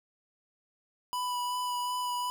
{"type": "tone with vibrato", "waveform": "square", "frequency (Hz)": 987.8, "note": "B5", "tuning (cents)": 0, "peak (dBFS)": -31, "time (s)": [1.13, 2.3], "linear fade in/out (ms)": 0, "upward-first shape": "sine", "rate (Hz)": 2.7, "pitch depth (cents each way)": 13, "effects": []}